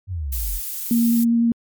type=exponential sweep; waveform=sine; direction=down; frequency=100 to 38.89 Hz; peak=-23 dBFS; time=0.07-0.61 s; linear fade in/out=50 ms
type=noise; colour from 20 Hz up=violet; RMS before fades=-28 dBFS; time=0.32-1.24 s; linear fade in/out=5 ms
type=tone with vibrato; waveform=sine; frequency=233.1 Hz; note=A#3; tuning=in tune; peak=-14 dBFS; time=0.91-1.52 s; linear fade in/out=2 ms; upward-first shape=sine; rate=10 Hz; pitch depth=9 cents each way
effects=MP3 96 kbps